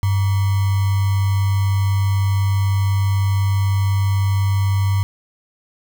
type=tone with sample-and-hold; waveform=sine; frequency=98 Hz; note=G2; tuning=in tune; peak=-14 dBFS; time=0.03-5.03 s; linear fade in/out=0 ms; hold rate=1050 Hz; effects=none